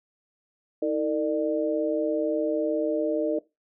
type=tone cluster; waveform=sine; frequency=318.6 / 455.6 / 599 Hz; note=D#4 / A#4 / D5; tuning=+41 / -40 / +34 cents; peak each=-27 dBFS; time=0.82-3.39 s; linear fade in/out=5 ms; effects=noise-tail reverb RT60 0.2 s tail -18 dB re dry